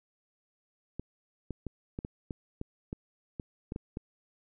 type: clicks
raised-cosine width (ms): 3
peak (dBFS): -23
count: 12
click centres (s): 0.996 / 1.507 / 1.667 / 1.989 / 2.049 / 2.308 / 2.614 / 2.929 / 3.398 / 3.721 / 3.761 / 3.971
effects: none